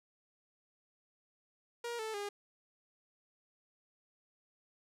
sawtooth tone with pitch steps, 473.4 / 439.2 / 407.4 Hz, A#4 / A4 / G#4, +27 / -3 / -33 cents, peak -34 dBFS, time 1.84-2.29 s, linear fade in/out 5 ms, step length 150 ms, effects low-pass 11000 Hz 12 dB/octave

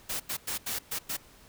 white noise bursts at uneven times, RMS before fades -33 dBFS, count 6, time 0.09-0.2 / 0.29-0.37 / 0.47-0.58 / 0.66-0.79 / 0.91-0.99 / 1.09-1.17 s, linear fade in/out 10 ms, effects pink hiss -56 dBFS RMS until 1.48 s

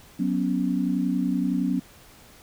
sine chord, F# suspended fourth, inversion none, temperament just, 185 / 246.7 / 277.5 Hz, F#3 / B3 / C#4, 0 / -2 / +2 cents, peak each -26 dBFS, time 0.19-1.8 s, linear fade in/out 10 ms, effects pink hiss -51 dBFS RMS until 2.42 s

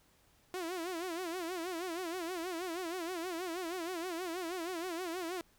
sawtooth tone with vibrato, 349.2 Hz, F4, in tune, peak -33 dBFS, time 0.54-5.41 s, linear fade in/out 0 ms, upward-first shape sine, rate 6.3 Hz, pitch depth 130 cents each way, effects pink hiss -68 dBFS RMS until 5.58 s

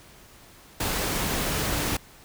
sine tone in noise, 293.7 Hz, D4, in tune, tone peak -36 dBFS, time 1.69-1.96 s, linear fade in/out 5 ms, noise pink, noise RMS -27 dBFS, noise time 0.8-1.97 s, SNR -12 dB, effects pink hiss -51 dBFS RMS until 2.24 s

